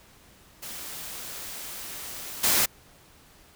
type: noise with level steps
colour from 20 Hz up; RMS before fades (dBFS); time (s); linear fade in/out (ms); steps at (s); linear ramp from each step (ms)
white; -38 / -22; 0.62-2.66; 10; 2.43; 10
effects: pink hiss -55 dBFS RMS until 3.55 s